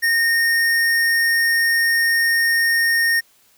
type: tone with hard clipping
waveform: sine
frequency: 1842 Hz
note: A#6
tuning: 21 cents flat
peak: -16 dBFS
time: 0.02-3.21 s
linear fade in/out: 20 ms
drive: 17 dB
effects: white hiss -56 dBFS RMS until 3.57 s